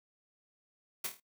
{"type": "noise with echo", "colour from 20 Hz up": "white", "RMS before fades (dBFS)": -35, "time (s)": [1.04, 1.07], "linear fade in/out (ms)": 5, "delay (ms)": 26, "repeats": 5, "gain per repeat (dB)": -6, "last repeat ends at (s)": 1.2, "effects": ["noise-tail reverb RT60 0.1 s tail -20 dB re dry", "high-pass 100 Hz 12 dB/octave"]}